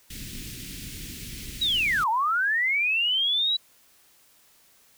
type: band-stop noise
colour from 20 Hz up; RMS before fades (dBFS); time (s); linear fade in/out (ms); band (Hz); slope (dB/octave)
pink; -38; 0.1-2.04; 5; 310 to 2200; 24
type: linear two-way sweep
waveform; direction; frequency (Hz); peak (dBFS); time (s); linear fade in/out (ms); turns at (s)
sine; down then up; 3951 to 849 to 3951; -21; 1.61-3.57; 10; 2.09
effects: white hiss -59 dBFS RMS until 4.97 s